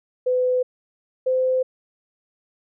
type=tone pair in turn; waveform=sine; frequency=504 / 514.9 Hz; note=B4 / C5; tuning=+35 / -28 cents; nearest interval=unison; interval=37 cents; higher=second; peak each=-17 dBFS; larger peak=neither; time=0.26-0.63 / 1.26-1.63 s; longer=neither; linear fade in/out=10 ms; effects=none